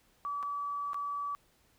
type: tone with dropouts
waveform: sine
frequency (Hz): 1148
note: D6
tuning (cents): -40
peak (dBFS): -33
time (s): 0.25-1.35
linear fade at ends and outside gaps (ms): 0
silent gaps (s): 0.428-0.432 / 0.933-0.944
effects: pink hiss -68 dBFS RMS until 1.78 s